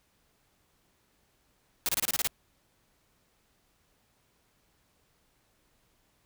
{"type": "noise bursts", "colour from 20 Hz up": "white", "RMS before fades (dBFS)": -28, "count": 8, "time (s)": [1.86, 2.273], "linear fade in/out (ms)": 0, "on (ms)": 28, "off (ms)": 27, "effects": ["pink hiss -70 dBFS RMS until 6.25 s"]}